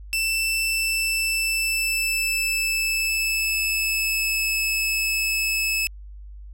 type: tone with pitch glide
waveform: sawtooth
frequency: 2663 to 2604 Hz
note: E7 to E7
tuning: +17 to -22 cents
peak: -18 dBFS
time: 0.13-5.87 s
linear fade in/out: 0 ms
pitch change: -39 cents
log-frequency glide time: 0.64-4.53 s
effects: added 50 Hz sine -37 dBFS peak until 6.53 s